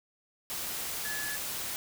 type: tone in noise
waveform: sine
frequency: 1709 Hz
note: G#6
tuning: 49 cents sharp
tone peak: -36 dBFS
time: 1.05-1.36 s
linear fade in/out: 0 ms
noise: white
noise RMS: -36 dBFS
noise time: 0.5-1.76 s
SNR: -3 dB
effects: none